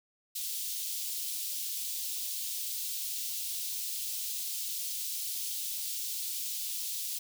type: high-pass noise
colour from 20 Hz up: white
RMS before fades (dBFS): -36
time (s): 0.35-7.19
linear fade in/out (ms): 10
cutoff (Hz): 3200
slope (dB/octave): 24
effects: none